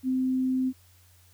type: tone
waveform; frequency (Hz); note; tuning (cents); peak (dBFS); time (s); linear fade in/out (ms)
sine; 258.7; C4; -19; -23; 0.03-0.73; 50
effects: added 90 Hz sine -57 dBFS peak until 1.33 s + white hiss -61 dBFS RMS until 1.33 s